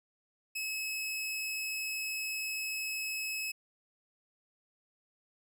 sawtooth tone, 2579 Hz, E7, 39 cents flat, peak -31 dBFS, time 0.55-3.52 s, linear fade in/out 10 ms, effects none

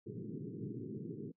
pink band-pass noise, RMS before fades -44 dBFS, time 0.06-1.32 s, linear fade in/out 10 ms, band 110 to 440 Hz, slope 96 dB/octave, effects noise-tail reverb RT60 0.1 s tail -24 dB re dry

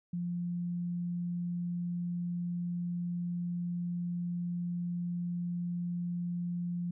sine tone, 174.61 Hz, F3, in tune, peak -32 dBFS, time 0.13-6.91 s, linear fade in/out 5 ms, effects none

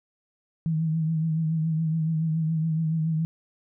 sine tone with vibrato, 160 Hz, D#3, 49 cents sharp, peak -22 dBFS, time 0.66-3.25 s, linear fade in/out 0 ms, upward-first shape triangle, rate 7.1 Hz, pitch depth 53 cents each way, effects none

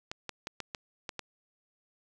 clicks, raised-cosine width 0.2 ms, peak -19 dBFS, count 7, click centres 0.115 / 0.293 / 0.471 / 0.603 / 0.748 / 1.092 / 1.193 s, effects 9-bit

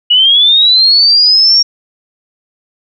sine linear sweep, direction up, 2896 to 5588 Hz, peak -4 dBFS, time 0.1-1.63 s, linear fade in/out 10 ms, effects none

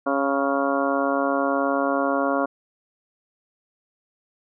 harmonic tone with a mistuned harmonic, 138.59 Hz, C#3, in tune, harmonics 2 / 3 / 4 / 5 / 6 / 7 / 8 / 9 / 10, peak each -25 / -31 / -25 / -27 / -37 / -32 / -28 / -37 / -30 dBFS, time 0.06-2.46 s, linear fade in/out 10 ms, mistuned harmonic 10, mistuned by +15 cents, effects none

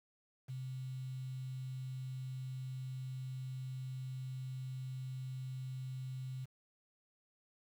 sine tone with quantisation, 130 Hz, C3, 11 cents flat, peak -40 dBFS, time 0.48-6.46 s, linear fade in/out 20 ms, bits 10, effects none

